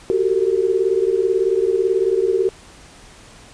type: tone cluster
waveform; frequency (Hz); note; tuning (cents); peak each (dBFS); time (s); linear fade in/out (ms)
sine; 370 / 388.2 / 453.2; F#4 / G4 / A#4; 0 / -17 / -49; -20 / -18 / -20; 0.1-2.49; 0
effects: pink hiss -44 dBFS RMS until 3.53 s + resampled to 22050 Hz